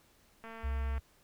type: click train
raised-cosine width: 0.5 ms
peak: -33 dBFS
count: 123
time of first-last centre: 0.44-0.98 s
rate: 226 Hz
type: tone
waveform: sine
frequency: 67.4 Hz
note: C#2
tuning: 48 cents flat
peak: -31 dBFS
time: 0.63-1 s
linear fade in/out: 20 ms
effects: pink hiss -66 dBFS RMS until 1.23 s